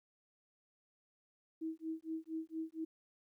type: tone with tremolo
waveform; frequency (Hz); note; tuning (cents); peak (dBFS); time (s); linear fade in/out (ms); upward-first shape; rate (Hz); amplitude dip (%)
sine; 321.3; E4; -44; -36; 1.61-2.85; 10; sine; 4.3; 100
effects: 13-bit